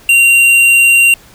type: tone with hard clipping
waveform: sine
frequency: 2763 Hz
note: F7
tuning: 19 cents flat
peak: -6 dBFS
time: 0.09-1.14 s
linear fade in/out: 2 ms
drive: 10 dB
effects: pink hiss -41 dBFS RMS until 1.34 s